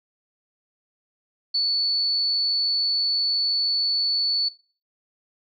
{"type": "tone", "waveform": "sine", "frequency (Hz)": 4453, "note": "C#8", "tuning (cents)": 7, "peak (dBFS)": -19, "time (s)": [1.54, 4.49], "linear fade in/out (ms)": 10, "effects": ["noise-tail reverb RT60 0.4 s tail -20 dB re dry"]}